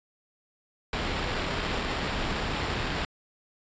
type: noise with sample-and-hold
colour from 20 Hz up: pink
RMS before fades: -30 dBFS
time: 0.93-3.05 s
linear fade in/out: 2 ms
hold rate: 6300 Hz
effects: resampled to 16000 Hz